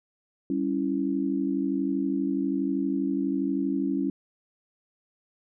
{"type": "chord", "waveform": "sine", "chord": "C# diminished", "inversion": "second", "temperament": "equal", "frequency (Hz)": [196, 277.2, 329.6], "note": ["G3", "C#4", "E4"], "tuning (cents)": [0, 0, 0], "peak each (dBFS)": [-31, -26, -30], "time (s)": [0.5, 4.1], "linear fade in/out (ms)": 2, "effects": []}